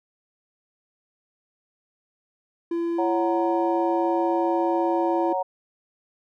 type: tone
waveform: triangle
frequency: 338.4 Hz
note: E4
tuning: 45 cents sharp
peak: -21 dBFS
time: 2.71-5.33 s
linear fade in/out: 5 ms
type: chord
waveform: sine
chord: F# major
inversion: second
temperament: equal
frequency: 554.4 / 740 / 932.3 Hz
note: C#5 / F#5 / A#5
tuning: 0 / 0 / 0 cents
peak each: -27 dBFS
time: 2.98-5.43 s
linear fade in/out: 10 ms
effects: none